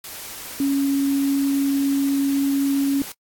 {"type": "tone in noise", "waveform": "sine", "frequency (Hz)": 277.2, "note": "C#4", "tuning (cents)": 0, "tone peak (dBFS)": -17, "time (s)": [0.6, 3.02], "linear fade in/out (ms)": 2, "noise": "white", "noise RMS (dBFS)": -35, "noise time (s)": [0.04, 3.12], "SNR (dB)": 15, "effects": ["noise-tail reverb RT60 0.1 s tail -26 dB re dry", "AAC 64 kbps"]}